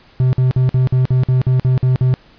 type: tone bursts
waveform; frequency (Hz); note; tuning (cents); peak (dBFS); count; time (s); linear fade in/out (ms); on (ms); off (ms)
triangle; 128.3; C3; -34; -8; 11; 0.2-2.14; 0; 130; 51
effects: pink hiss -48 dBFS RMS until 2.38 s + resampled to 11025 Hz